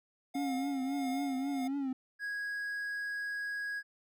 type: tone with tremolo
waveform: square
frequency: 716 Hz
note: F5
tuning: 43 cents sharp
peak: -38 dBFS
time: 0.34-1.68 s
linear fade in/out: 10 ms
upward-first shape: sine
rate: 1.6 Hz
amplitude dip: 55%
type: tone with vibrato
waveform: triangle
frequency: 271.1 Hz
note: C#4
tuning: 38 cents flat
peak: -30 dBFS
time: 0.35-1.93 s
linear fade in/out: 5 ms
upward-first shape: triangle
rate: 3.7 Hz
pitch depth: 94 cents each way
type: tone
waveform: triangle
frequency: 1654 Hz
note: G#6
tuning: 8 cents flat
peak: -33 dBFS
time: 2.19-3.83 s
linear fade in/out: 50 ms
effects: none